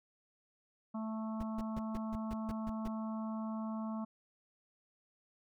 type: harmonic tone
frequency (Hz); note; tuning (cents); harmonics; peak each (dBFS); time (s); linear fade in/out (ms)
220; A3; 0; 1 / 3 / 4 / 5 / 6; -37 / -48 / -50 / -49 / -56; 0.94-4.05; 10
type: noise bursts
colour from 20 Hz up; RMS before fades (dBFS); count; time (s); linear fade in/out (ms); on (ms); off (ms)
brown; -41; 9; 1.4-2.879; 5; 31; 150
effects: none